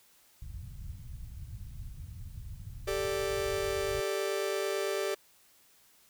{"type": "low-pass noise", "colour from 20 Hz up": "white", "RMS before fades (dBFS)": -43, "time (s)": [0.42, 4.01], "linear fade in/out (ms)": 5, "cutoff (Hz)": 110, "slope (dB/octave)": 24}
{"type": "chord", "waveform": "45% pulse", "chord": "G suspended second", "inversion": "none", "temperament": "just", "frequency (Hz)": [392, 441, 588], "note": ["G4", "A4", "D5"], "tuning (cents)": [0, 4, 2], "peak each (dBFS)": [-33, -36, -36], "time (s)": [2.87, 5.15], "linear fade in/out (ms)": 10}
{"effects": ["white hiss -63 dBFS RMS until 6.09 s"]}